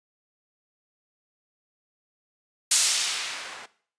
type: noise with low-pass filter sweep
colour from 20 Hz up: violet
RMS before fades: -26 dBFS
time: 2.71-3.66 s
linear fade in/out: 5 ms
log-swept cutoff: 8400 to 960 Hz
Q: 0.72
effects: noise-tail reverb RT60 0.5 s tail -18 dB re dry + resampled to 22050 Hz